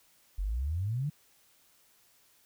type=exponential sweep; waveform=sine; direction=up; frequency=43.65 to 155.56 Hz; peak=-29 dBFS; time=0.38-1.1 s; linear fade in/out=10 ms; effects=white hiss -65 dBFS RMS until 2.45 s